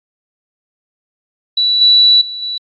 sine tone with level steps, 3943 Hz, B7, 4 cents flat, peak -10 / -5 / -22 / -18 dBFS, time 1.57-2.58 s, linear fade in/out 5 ms, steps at 1.81 / 2.21 / 2.42 s, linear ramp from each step 5 ms, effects AAC 64 kbps

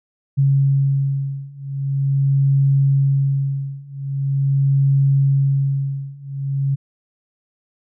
sine beating tone pair, 137.5 / 137.93 Hz, C#3 / C#3, -14 / -8 cents, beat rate 0.43 Hz, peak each -18 / -17 dBFS, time 0.37-6.76 s, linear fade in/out 20 ms, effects none

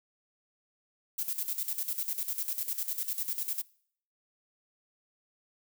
violet noise with tremolo, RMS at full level -32 dBFS, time 1.18-3.62 s, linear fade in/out 10 ms, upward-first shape square, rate 10 Hz, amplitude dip 70%, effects noise-tail reverb RT60 0.6 s tail -23 dB re dry

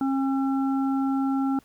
harmonic tone, 270 Hz, C#4, 45 cents flat, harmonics 1 / 3 / 5, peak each -22 / -32 / -36 dBFS, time 0.01-1.59 s, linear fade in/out 2 ms, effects pink hiss -59 dBFS RMS until 1.64 s

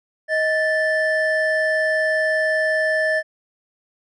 triangle tone pair together, 628.4 / 1760 Hz, D#5 / A6, +17 / 0 cents, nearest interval octave + tritone, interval 1783 cents, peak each -18 dBFS, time 0.28-3.23 s, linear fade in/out 50 ms, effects resampled to 22050 Hz

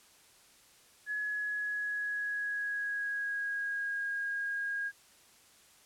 sine tone with pitch glide, 1692 to 1631.5 Hz, G#6 to G#6, +32 to -31 cents, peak -32 dBFS, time 1.06-4.92 s, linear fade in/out 50 ms, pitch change -63 cents, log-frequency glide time 1.17-4.07 s, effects white hiss -61 dBFS RMS until 5.85 s + low-pass 11000 Hz 12 dB/octave

